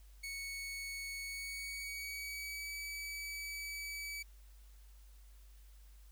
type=tone with pitch glide; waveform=sawtooth; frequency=2217 to 2290 Hz; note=C#7 to D7; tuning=0 to -44 cents; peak=-38 dBFS; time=0.23-4.23 s; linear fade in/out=10 ms; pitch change=+56 cents; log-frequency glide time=1.21-2.74 s; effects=added 50 Hz sine -55 dBFS peak until 6.11 s + white hiss -69 dBFS RMS until 6.11 s